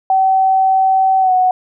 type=tone with pitch glide; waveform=sine; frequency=764 to 739.3 Hz; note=G5 to F#5; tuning=-45 to -2 cents; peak=-9 dBFS; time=0.1-1.51 s; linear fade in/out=2 ms; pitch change=-57 cents; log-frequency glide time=1.2-1.32 s; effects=none